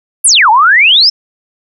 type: exponential two-way sweep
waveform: sine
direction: down then up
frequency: 11720 to 830.6 to 5490 Hz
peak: -3 dBFS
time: 0.24-1.1 s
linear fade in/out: 10 ms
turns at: 0.5 s
effects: none